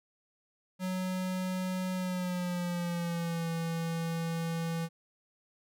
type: tone with pitch glide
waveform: square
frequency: 185 to 165.77 Hz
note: F#3 to E3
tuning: 0 to +10 cents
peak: -32 dBFS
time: 0.79-4.89 s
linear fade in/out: 50 ms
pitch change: -190 cents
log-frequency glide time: 1.94-3.49 s
effects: none